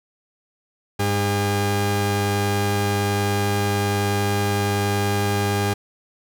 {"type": "tone pair together", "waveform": "sawtooth", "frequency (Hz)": [101.2, 404.8], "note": ["G#2", "G#4"], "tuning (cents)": [-44, -44], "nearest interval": "2 octaves", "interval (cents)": 2400, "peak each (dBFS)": [-17, -18], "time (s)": [0.99, 5.74], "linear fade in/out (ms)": 10, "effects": []}